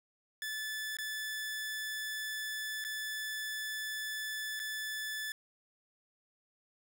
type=tone with dropouts; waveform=sawtooth; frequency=1739 Hz; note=A6; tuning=21 cents flat; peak=-33 dBFS; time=0.42-5.32 s; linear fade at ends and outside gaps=1 ms; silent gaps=0.969-0.986 / 2.841-2.848 / 4.594-4.599 s; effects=none